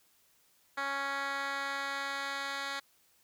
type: tone with band-pass filter sweep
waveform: 10% pulse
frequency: 277.2 Hz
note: C#4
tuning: in tune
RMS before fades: -36 dBFS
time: 0.77-2.8 s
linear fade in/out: 10 ms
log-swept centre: 1700 to 2800 Hz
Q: 1.1
effects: white hiss -68 dBFS RMS until 3.23 s